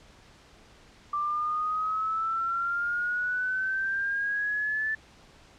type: exponential sweep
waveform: sine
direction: up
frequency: 1174.7 to 1760 Hz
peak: -26 dBFS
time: 1.13-4.95 s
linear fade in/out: 5 ms
effects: pink hiss -55 dBFS RMS until 5.58 s + low-pass 6000 Hz 12 dB/octave